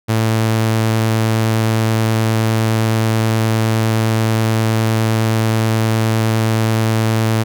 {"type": "tone", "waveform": "sawtooth", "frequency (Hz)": 111.3, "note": "A2", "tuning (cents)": 20, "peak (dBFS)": -9, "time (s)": [0.08, 7.44], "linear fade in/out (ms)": 20, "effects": []}